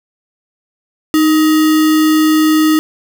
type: tone with sample-and-hold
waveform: sine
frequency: 311.1 Hz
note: D#4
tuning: in tune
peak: -7 dBFS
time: 1.14-2.79 s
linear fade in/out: 0 ms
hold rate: 1575 Hz
effects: none